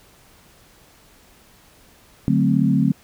sine chord, D dominant seventh, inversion none, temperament equal, 146.83 / 185 / 220 / 261.6 Hz, D3 / F#3 / A3 / C4, 0 / 0 / 0 / 0 cents, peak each -20 dBFS, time 2.28-2.92 s, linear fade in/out 0 ms, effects pink hiss -52 dBFS RMS until 3.03 s

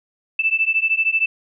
sine beating tone pair, 2637 / 2650 Hz, E7 / E7, 0 / +9 cents, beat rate 13 Hz, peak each -19 dBFS, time 0.39-1.26 s, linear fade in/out 5 ms, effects none

